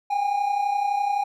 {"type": "tone pair together", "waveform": "triangle", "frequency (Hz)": [784, 815.8], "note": ["G5", "G#5"], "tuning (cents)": [0, -31], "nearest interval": "minor second", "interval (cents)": 69, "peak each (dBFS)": [-26, -20], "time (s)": [0.1, 1.24], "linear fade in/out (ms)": 10, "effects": []}